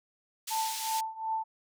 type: band-pass noise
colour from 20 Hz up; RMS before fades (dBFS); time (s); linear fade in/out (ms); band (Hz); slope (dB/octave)
pink; -37; 0.47-1.01; 10; 3600 to 14000; 12
type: tone with tremolo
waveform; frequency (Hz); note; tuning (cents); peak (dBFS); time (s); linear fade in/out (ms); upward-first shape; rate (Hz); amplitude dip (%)
sine; 886; A5; +12; -27; 0.5-1.44; 20; triangle; 2.7; 90
effects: none